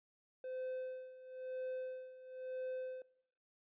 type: tone with tremolo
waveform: triangle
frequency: 514 Hz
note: C5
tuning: 31 cents flat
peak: -37 dBFS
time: 0.44-3.02 s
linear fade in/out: 2 ms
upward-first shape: sine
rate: 1 Hz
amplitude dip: 80%
effects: noise-tail reverb RT60 0.7 s tail -20 dB re dry + resampled to 8000 Hz